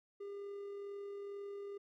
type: tone with amplitude modulation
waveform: triangle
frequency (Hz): 402.4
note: G4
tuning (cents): +45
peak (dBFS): -40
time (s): 0.2-1.78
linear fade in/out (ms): 10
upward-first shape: sine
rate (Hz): 42.2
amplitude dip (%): 25
effects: none